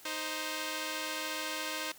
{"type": "tone pair together", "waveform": "5% pulse", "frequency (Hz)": [311.1, 523.2], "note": ["D#4", "C5"], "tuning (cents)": [0, 0], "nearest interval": "major sixth", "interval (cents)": 900, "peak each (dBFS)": -26, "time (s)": [0.05, 1.92], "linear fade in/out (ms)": 5, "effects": ["white hiss -55 dBFS RMS until 1.98 s"]}